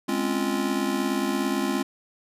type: chord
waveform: square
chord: Db major seventh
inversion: second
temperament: just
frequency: 207.9 / 259.9 / 277.2 / 346.5 Hz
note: Ab3 / C4 / Db4 / F4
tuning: +2 / -11 / 0 / -14 cents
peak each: -30 dBFS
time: 0.08-1.83 s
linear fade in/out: 10 ms
effects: resampled to 32000 Hz